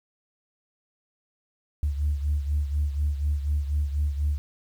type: beating tone pair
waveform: sine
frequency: 72.4 / 76.5 Hz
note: D2 / D#2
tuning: -24 / -29 cents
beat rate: 4.1 Hz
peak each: -23 / -29 dBFS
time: 1.83-4.38 s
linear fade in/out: 0 ms
effects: tanh soft clip ceiling -17 dBFS + 9-bit